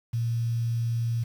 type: tone with quantisation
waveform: sine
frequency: 116.54 Hz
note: A#2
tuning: in tune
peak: -24 dBFS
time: 0.13-1.24 s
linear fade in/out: 10 ms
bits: 8
effects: none